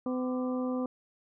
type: harmonic tone with a mistuned harmonic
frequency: 253.6 Hz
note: B3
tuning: 46 cents sharp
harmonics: 1 / 2 / 3 / 4 / 5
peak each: -30 / -35 / -45 / -46 / -44 dBFS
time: 0.06-0.86 s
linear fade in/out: 2 ms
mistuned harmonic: 5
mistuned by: -120 cents
effects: none